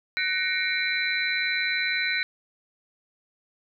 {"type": "tone cluster", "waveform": "sine", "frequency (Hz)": [1504, 1862, 2176, 2336, 3998], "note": ["F#6", "A#6", "C#7", "D7", "B7"], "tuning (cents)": [28, -2, -33, -10, 20], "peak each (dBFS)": -30, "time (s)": [0.17, 2.23], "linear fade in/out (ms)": 0, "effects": []}